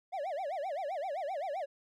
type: tone with vibrato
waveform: triangle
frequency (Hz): 659.3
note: E5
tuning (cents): 0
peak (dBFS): -32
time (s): 0.12-1.66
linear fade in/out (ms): 20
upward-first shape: sine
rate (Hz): 7.7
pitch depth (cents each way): 300
effects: none